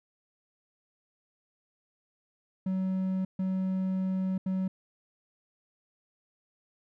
triangle tone bursts at uneven times, 188.2 Hz, F#3, 30 cents sharp, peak -25 dBFS, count 3, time 2.66-3.25 / 3.39-4.38 / 4.46-4.68 s, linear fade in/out 5 ms, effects none

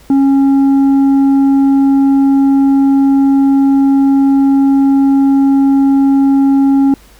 sine tone with tanh clipping, 274.1 Hz, C#4, 19 cents flat, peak -7 dBFS, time 0.1-6.94 s, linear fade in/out 2 ms, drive 5 dB, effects added 50 Hz sine -41 dBFS peak until 7.19 s + pink hiss -44 dBFS RMS until 7.19 s

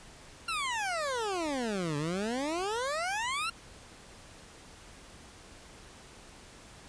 20% pulse exponential two-way sweep, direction down then up, 1396.9 to 141.8 to 1396.9 Hz, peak -26 dBFS, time 0.48-3.5 s, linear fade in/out 5 ms, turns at 1.97 s, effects pink hiss -52 dBFS RMS until 6.88 s + resampled to 22050 Hz

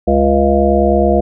harmonic tone, 69.3 Hz, C#2, in tune, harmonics 1 / 3 / 5 / 7 / 9 / 10, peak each -16 / -16 / -16 / -16 / -16 / -16 dBFS, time 0.07-1.21 s, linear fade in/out 10 ms, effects none

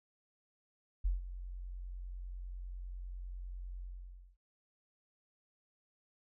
sine tone with ADSR envelope, 45 Hz, F#1, 47 cents flat, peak -27 dBFS, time 1.04-4.37 s, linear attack 16 ms, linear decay 150 ms, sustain -14 dB, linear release 560 ms, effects none

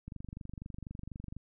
click train, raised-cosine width 5 ms, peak -30 dBFS, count 32, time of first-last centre 0.08-1.366 s, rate 24.1 Hz, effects none

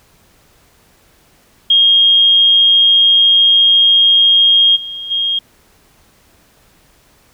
sine tone with level steps, 3243 Hz, G#7, 42 cents flat, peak -6 / -23 / -13 dBFS, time 1.7-5.39 s, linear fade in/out 5 ms, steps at 4.75 / 5.1 s, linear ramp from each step 20 ms, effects pink hiss -51 dBFS RMS until 7.33 s

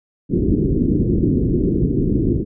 white low-pass noise, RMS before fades -17 dBFS, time 0.29-2.45 s, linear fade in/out 50 ms, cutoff 380 Hz, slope 48 dB/octave, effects none

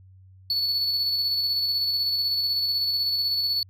triangle tone with tremolo, 4432 Hz, C#8, 1 cent flat, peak -20 dBFS, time 0.5-3.63 s, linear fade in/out 2 ms, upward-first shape square, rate 16 Hz, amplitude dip 25%, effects added 94 Hz sine -48 dBFS peak until 3.69 s

